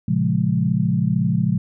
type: chord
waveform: sine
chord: Bb minor seventh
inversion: none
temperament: equal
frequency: 116.54 / 138.59 / 174.61 / 207.7 Hz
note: Bb2 / Db3 / F3 / Ab3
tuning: 0 / 0 / 0 / 0 cents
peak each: -23 / -22 / -20 / -23 dBFS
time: 0.08-1.58 s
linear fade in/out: 5 ms
effects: none